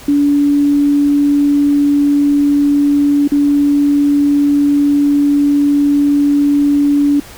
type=tone with dropouts; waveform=sine; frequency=287.3 Hz; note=D4; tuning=38 cents flat; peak=-8 dBFS; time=0.08-7.2 s; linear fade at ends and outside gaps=5 ms; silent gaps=3.277-3.318 s; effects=pink hiss -35 dBFS RMS until 7.37 s